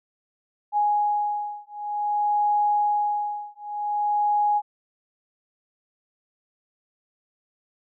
sine beating tone pair, 830.6 / 831.13 Hz, G#5 / G#5, 0 / +1 cents, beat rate 0.53 Hz, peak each -24 dBFS, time 0.72-4.62 s, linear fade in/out 50 ms, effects none

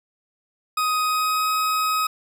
40% pulse tone with pitch glide, 1253 to 1266.1 Hz, D#6 to D#6, +12 to +30 cents, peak -19 dBFS, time 0.77-2.07 s, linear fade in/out 5 ms, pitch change +18 cents, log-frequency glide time 1.03-1.51 s, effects none

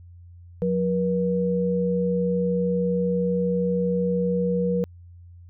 sine tone pair together, 179.7 / 480.1 Hz, F3 / B4, +50 / -49 cents, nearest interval octave + perfect fourth, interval 1701 cents, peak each -23 dBFS, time 0.62-4.84 s, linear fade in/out 0 ms, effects added 87 Hz sine -43 dBFS peak until 5.49 s

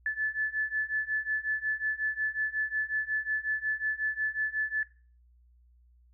sine beating tone pair, 1733 / 1738.5 Hz, A6 / A6, -27 / -21 cents, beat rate 5.5 Hz, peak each -32 / -31 dBFS, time 0.06-4.83 s, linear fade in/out 2 ms, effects noise-tail reverb RT60 0.4 s tail -18 dB re dry + added 60 Hz sine -58 dBFS peak until 6.13 s

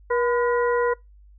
harmonic tone with a mistuned harmonic, 480 Hz, B4, 49 cents flat, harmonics 1 / 2 / 3 / 4, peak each -20 / -26 / -30 / -32 dBFS, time 0.1-0.94 s, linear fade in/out 10 ms, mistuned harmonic 2, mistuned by +79 cents, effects noise-tail reverb RT60 0.2 s tail -25 dB re dry + added 50 Hz sine -47 dBFS peak until 1.38 s

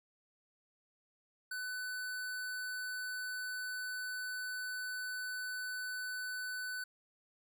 square tone, 1500 Hz, F#6, 23 cents sharp, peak -39 dBFS, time 1.51-6.84 s, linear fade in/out 5 ms, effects none

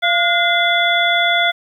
harmonic tone with a mistuned harmonic, 688 Hz, F5, 26 cents flat, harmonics 1 / 2 / 3 / 5, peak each -18 / -18 / -18 / -18 dBFS, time 0.02-1.52 s, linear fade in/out 20 ms, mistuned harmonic 2, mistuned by +75 cents, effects 8-bit

